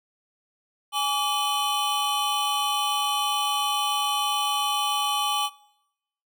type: tone cluster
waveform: square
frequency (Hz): 831 / 1154 / 3024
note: G#5 / D6 / F#7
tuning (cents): +1 / -31 / +37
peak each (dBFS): -28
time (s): 0.92-5.5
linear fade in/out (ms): 50
effects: noise-tail reverb RT60 0.8 s tail -21 dB re dry